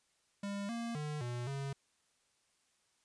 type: tone with pitch steps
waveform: square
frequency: 200.7 / 233.1 / 150.2 / 121.4 / 138 Hz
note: G3 / A#3 / D3 / B2 / C#3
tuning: +41 / 0 / +39 / -29 / -7 cents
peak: -38 dBFS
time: 0.43-1.73 s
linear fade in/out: 5 ms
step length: 260 ms
effects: white hiss -75 dBFS RMS until 3.04 s + resampled to 22050 Hz